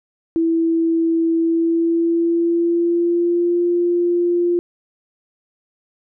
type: tone with pitch glide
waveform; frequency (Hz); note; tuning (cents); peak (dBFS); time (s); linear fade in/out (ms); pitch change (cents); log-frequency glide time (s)
sine; 329.6 to 348.4; E4 to F4; 0 to -4; -14; 0.36-4.59; 0; +96; 1.36-3.62
effects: none